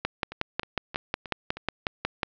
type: two click trains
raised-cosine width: 0.3 ms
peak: -21 / -9 dBFS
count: 5 / 13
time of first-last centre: 0.32-1.57 / 0.05-2.232 s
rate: 3.2 / 5.5 Hz
effects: low-pass 5000 Hz 12 dB/octave